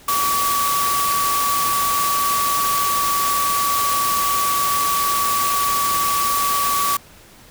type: tone in noise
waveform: sine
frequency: 1140 Hz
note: C#6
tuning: 48 cents sharp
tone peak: -18 dBFS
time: 0.08-6.97 s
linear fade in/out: 5 ms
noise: white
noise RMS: -23 dBFS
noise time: 0.08-6.97 s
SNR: +2 dB
effects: pink hiss -46 dBFS RMS until 7.5 s